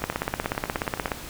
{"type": "two click trains", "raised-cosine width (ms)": 0.5, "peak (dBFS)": [-9, -19], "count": [19, 11], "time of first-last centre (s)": [[0.04, 1.118], [0.02, 1.08]], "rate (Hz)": [16.7, 9.43], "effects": ["pink hiss -39 dBFS RMS until 1.29 s"]}